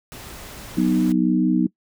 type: noise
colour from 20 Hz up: pink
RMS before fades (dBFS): -38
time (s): 0.12-1.12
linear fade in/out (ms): 0
type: chord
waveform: sine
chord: B major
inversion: second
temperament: equal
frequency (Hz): 185 / 246.9 / 311.1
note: F#3 / B3 / D#4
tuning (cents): 0 / 0 / 0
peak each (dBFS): -20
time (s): 0.77-1.67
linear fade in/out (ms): 5
effects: noise-tail reverb RT60 0.1 s tail -22 dB re dry